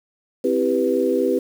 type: chord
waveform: sine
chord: C major seventh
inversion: none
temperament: equal with one note detuned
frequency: 261.6 / 329.6 / 393.8 / 493.9 Hz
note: C4 / E4 / G4 / B4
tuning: 0 / 0 / +8 / 0 cents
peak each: -23 / -24 / -21 / -21 dBFS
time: 0.44-1.39 s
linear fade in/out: 5 ms
effects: 7-bit